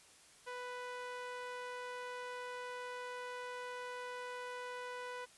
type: tone with band-pass filter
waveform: sawtooth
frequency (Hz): 495.3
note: B4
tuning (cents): +5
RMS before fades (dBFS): -45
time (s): 0.46-5.26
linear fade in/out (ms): 20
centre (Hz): 1300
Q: 0.76
effects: white hiss -62 dBFS RMS until 5.37 s + resampled to 24000 Hz